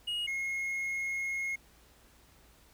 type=tone pair in turn; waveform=triangle; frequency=2880 / 2158 Hz; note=F#7 / C#7; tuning=-47 / -47 cents; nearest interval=perfect fourth; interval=500 cents; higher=first; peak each=-30 / -30 dBFS; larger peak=neither; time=0.07-0.27 / 0.27-1.56 s; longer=second; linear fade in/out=10 ms; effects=added 58 Hz sine -63 dBFS peak until 2.73 s + pink hiss -62 dBFS RMS until 2.73 s